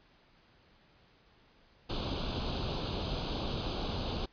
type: noise with comb filter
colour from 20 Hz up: pink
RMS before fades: -35 dBFS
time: 1.89-4.26 s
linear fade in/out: 10 ms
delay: 0.26 ms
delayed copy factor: +0.85
effects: pink hiss -64 dBFS RMS until 4.32 s + resampled to 11025 Hz